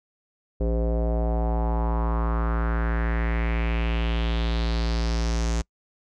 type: tone with low-pass filter sweep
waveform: square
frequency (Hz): 57.1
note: A#1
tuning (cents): -35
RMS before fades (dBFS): -24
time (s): 0.6-5.62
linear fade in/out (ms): 10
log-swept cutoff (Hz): 480 to 6800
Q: 3.3
effects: noise-tail reverb RT60 0.1 s tail -26 dB re dry